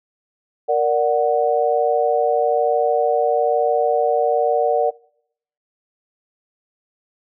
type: chord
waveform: sine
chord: Bb augmented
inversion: none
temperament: equal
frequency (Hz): 466.2 / 587.3 / 740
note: Bb4 / D5 / F#5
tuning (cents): 0 / 0 / 0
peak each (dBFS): -19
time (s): 0.68-4.91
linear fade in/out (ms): 20
effects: noise-tail reverb RT60 0.7 s tail -24 dB re dry